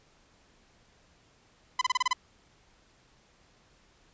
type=tone bursts; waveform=sawtooth; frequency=1011 Hz; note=B5; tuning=40 cents sharp; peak=-19 dBFS; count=7; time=1.79-2.132 s; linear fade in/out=5 ms; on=24 ms; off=29 ms; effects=pink hiss -63 dBFS RMS until 4.13 s + resampled to 16000 Hz